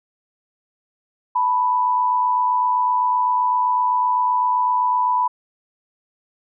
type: tone pair together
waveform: sine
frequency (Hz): 880 / 987.8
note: A5 / B5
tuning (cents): 0 / 0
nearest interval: major second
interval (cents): 200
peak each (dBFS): -25 / -16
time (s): 1.35-5.28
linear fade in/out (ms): 10
effects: none